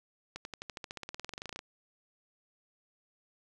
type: accelerating click train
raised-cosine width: 0.2 ms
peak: -23 dBFS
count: 23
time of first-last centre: 0.36-1.591 s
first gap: 91 ms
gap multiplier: 0.95
effects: none